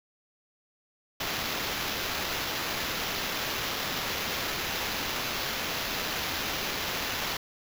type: noise with sample-and-hold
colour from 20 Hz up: white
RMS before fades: -32 dBFS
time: 1.2-7.37 s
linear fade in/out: 5 ms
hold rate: 8820 Hz
effects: none